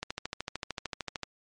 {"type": "click train", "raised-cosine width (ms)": 0.2, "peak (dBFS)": -16, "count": 17, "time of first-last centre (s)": [0.03, 1.233], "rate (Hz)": 13.3, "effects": ["MP3 48 kbps"]}